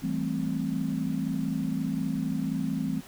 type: chord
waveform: sine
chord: A minor seventh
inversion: second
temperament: equal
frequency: 164.81 / 196 / 220 / 261.6 Hz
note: E3 / G3 / A3 / C4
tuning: 0 / 0 / 0 / 0 cents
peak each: -32 / -33 / -33 / -31 dBFS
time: 0.02-3.01 s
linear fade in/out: 20 ms
effects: pink hiss -49 dBFS RMS until 3.07 s